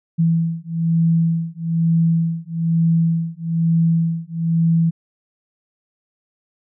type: beating tone pair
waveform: sine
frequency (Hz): 164.81 / 165.91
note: E3 / E3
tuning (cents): 0 / +11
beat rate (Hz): 1.1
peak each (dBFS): -18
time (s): 0.18-4.91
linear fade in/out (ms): 20
effects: none